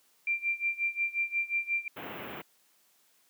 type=tone with tremolo; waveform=sine; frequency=2367 Hz; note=D7; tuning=13 cents sharp; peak=-25 dBFS; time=0.27-1.88 s; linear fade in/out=2 ms; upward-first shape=sine; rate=5.6 Hz; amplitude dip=90%
type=band-stop noise; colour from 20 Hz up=pink; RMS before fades=-39 dBFS; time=1.96-2.42 s; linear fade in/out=10 ms; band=3100 to 15000 Hz; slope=48 dB/octave
effects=white hiss -67 dBFS RMS until 3.29 s + high-pass 200 Hz 12 dB/octave